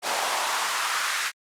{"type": "noise with high-pass filter sweep", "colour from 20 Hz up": "pink", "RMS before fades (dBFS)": -26, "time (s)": [0.02, 1.32], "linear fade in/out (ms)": 50, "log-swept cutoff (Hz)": [670, 1600], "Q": 2, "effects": ["low-pass 10000 Hz 12 dB/octave", "Opus 48 kbps"]}